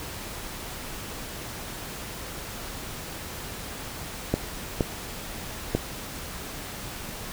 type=clicks; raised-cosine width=2 ms; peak=-8 dBFS; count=3; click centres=4.34 / 4.808 / 5.75 s; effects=pink hiss -37 dBFS RMS until 7.32 s